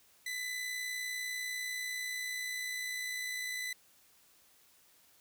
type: tone with amplitude modulation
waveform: sawtooth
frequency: 2000 Hz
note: B6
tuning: 21 cents sharp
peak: -31 dBFS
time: 0.26-3.73 s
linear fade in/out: 5 ms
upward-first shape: sine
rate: 60.1 Hz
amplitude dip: 40%
effects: white hiss -65 dBFS RMS until 5.2 s